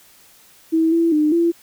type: tone with pitch steps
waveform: sine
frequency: 323.5 / 333.6 / 303.2 / 338.4 Hz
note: E4 / E4 / D#4 / E4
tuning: -32 / +21 / -45 / +45 cents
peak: -13 dBFS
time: 0.72-1.52 s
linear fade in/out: 20 ms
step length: 200 ms
effects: white hiss -50 dBFS RMS until 1.62 s